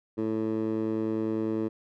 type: tone with band-pass filter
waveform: 15% pulse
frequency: 110 Hz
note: A2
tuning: in tune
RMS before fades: -29 dBFS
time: 0.17-1.69 s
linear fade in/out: 20 ms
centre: 350 Hz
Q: 1.7
effects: none